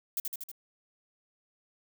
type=noise with echo; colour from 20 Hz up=violet; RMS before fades=-31 dBFS; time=0.17-0.2 s; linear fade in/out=2 ms; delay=79 ms; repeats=4; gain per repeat=-3 dB; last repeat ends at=0.516 s; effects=none